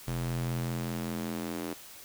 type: tone with high-pass filter sweep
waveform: square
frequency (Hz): 42.57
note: F1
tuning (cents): -44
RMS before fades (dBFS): -34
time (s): 0.07-1.74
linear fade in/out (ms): 10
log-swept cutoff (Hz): 91 to 300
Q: 2.1
effects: white hiss -49 dBFS RMS until 2.04 s